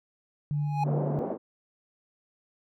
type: tone with tremolo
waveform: sine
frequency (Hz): 147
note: D3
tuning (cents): +2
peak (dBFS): -25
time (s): 0.51-1.19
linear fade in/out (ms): 0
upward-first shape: sine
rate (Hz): 3.1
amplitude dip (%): 30
type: tone with exponential growth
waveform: triangle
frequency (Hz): 829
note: G#5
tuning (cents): -3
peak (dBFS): -21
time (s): 0.53-0.84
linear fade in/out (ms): 5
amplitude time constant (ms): 66
type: band-pass noise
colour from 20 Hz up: white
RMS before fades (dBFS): -32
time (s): 0.83-1.38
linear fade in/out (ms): 50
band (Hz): 170 to 630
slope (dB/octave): 24
effects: none